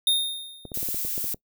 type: tone with exponential decay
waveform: square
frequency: 3677 Hz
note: A#7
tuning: 24 cents flat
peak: -17 dBFS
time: 0.07-0.81 s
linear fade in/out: 2 ms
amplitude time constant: 160 ms
type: clicks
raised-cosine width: 2 ms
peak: -24 dBFS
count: 10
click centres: 0.653 / 0.718 / 0.774 / 0.829 / 0.888 / 0.945 / 1.05 / 1.179 / 1.243 / 1.344 s
type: noise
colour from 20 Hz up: violet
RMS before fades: -29 dBFS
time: 0.74-1.34 s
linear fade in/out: 2 ms
effects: noise-tail reverb RT60 0.1 s tail -23 dB re dry